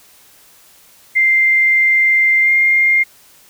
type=tone with pitch glide; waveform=sine; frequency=2093 to 2116 Hz; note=C7 to C7; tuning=0 to +19 cents; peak=-9 dBFS; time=1.15-3.04 s; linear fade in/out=20 ms; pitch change=+19 cents; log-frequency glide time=2.42-2.5 s; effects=white hiss -47 dBFS RMS until 3.49 s